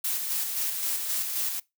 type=noise with tremolo; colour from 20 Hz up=blue; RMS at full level=-28 dBFS; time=0.04-1.6 s; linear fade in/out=5 ms; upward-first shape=square; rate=3.8 Hz; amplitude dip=35%; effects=noise-tail reverb RT60 0.2 s tail -22 dB re dry